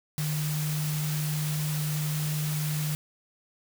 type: tone in noise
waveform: sine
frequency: 151.8 Hz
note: D#3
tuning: 42 cents flat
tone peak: -27 dBFS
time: 0.18-2.95 s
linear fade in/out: 0 ms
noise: white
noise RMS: -36 dBFS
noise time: 0.18-2.95 s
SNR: +6 dB
effects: none